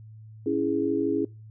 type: chord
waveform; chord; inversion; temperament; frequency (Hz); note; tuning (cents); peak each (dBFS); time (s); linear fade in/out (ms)
sine; C# minor; none; equal; 277.2 / 329.6 / 415.3; C#4 / E4 / G#4; 0 / 0 / 0; -27; 0.46-1.25; 5
effects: noise-tail reverb RT60 0.3 s tail -24 dB re dry + added 109 Hz sine -43 dBFS peak until 1.5 s